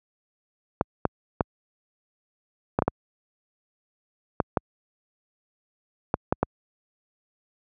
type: clicks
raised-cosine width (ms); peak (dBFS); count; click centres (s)
1; -6; 11; 0.811 / 1.053 / 1.408 / 2.789 / 2.822 / 2.88 / 4.402 / 4.572 / 6.141 / 6.325 / 6.43
effects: high-pass 60 Hz 12 dB/octave